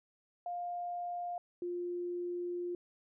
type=tone pair in turn; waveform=sine; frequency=704 / 352 Hz; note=F5 / F4; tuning=+14 / +14 cents; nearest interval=octave; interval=1200 cents; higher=first; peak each=-36 / -35 dBFS; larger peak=second; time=0.46-1.38 / 1.62-2.75 s; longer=second; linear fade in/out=2 ms; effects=none